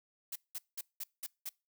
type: noise bursts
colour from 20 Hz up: blue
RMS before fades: -40 dBFS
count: 6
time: 0.32-1.492 s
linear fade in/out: 5 ms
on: 37 ms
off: 190 ms
effects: noise-tail reverb RT60 0.3 s tail -26 dB re dry